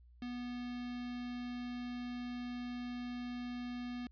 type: tone with notch filter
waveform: square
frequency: 244.8 Hz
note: B3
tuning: 15 cents flat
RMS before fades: -42 dBFS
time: 0.22-4.07 s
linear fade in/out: 2 ms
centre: 900 Hz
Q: 1.3
effects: added 60 Hz sine -58 dBFS peak until 4.11 s + resampled to 11025 Hz